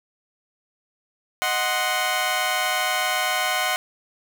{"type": "chord", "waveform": "15% pulse", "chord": "C diminished", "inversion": "first", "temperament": "equal", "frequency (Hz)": [622.3, 740, 1046.5], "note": ["Eb5", "Gb5", "C6"], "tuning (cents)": [0, 0, 0], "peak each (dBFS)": [-22, -17, -20], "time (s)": [1.42, 3.76], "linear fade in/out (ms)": 0, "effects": []}